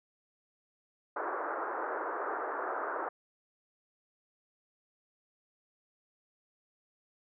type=band-pass noise; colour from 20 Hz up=white; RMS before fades=-36 dBFS; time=1.16-3.09 s; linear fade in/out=5 ms; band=330 to 1500 Hz; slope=48 dB/octave; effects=none